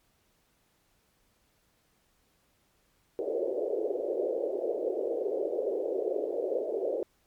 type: band-pass noise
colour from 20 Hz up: pink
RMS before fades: -31 dBFS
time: 3.19-7.03 s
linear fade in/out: 0 ms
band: 370 to 570 Hz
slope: 48 dB/octave
effects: pink hiss -70 dBFS RMS until 7.26 s + MP3 96 kbps